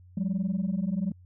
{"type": "tone pair together", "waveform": "sine", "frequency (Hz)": [180.5, 201.4], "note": ["F#3", "G3"], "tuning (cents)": [-43, 47], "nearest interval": "major second", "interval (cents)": 190, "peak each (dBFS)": -27, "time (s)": [0.17, 1.12], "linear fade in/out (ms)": 5, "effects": ["tanh soft clip ceiling -22 dBFS", "added 90 Hz sine -50 dBFS peak until 1.25 s"]}